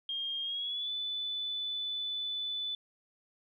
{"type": "tone with pitch glide", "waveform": "sine", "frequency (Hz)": [3221, 3492], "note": ["G7", "A7"], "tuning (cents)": [46, -14], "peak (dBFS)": -33, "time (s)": [0.09, 2.75], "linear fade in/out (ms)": 2, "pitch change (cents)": 140, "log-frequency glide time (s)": [0.42, 0.91], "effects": ["12-bit"]}